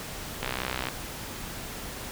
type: click train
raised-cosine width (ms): 0.3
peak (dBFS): -13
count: 30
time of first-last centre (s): 0.43-0.886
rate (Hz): 63.6
effects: pink hiss -38 dBFS RMS until 2.11 s